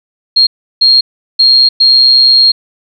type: tone bursts at uneven times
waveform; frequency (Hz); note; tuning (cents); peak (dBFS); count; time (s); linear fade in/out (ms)
sine; 4243; C8; +23; -3; 4; 0.36-0.47 / 0.81-1.01 / 1.39-1.69 / 1.8-2.52; 10
effects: none